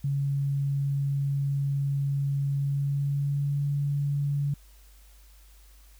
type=tone with pitch glide; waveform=sine; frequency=139.8 to 142.74 Hz; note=C#3 to D3; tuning=+15 to -49 cents; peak=-24 dBFS; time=0.04-4.54 s; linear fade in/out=5 ms; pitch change=+36 cents; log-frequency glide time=2.54-3.63 s; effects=added 50 Hz sine -51 dBFS peak until 5.99 s + white hiss -60 dBFS RMS until 5.99 s